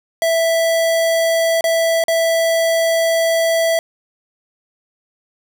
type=tone with dropouts; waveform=square; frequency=659.3 Hz; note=E5; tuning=in tune; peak=-14 dBFS; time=0.22-3.79 s; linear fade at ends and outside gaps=1 ms; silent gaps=1.609-1.641 / 2.039-2.082 s; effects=none